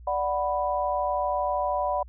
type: chord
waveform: sine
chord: B minor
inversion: first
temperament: equal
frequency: 587.3 / 740 / 987.8 Hz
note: D5 / F#5 / B5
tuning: 0 / 0 / 0 cents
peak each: -28 dBFS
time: 0.07-2.03 s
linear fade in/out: 5 ms
effects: added 60 Hz sine -43 dBFS peak until 2.08 s